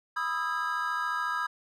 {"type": "chord", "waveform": "triangle", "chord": "E major seventh", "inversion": "second", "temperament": "equal with one note detuned", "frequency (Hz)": [987.8, 1244.5, 1318.5, 1629.9], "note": ["B5", "D#6", "E6", "G#6"], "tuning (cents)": [0, 0, 0, -33], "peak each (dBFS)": [-33, -31, -34, -31], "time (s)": [0.16, 1.47], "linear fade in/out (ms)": 10, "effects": []}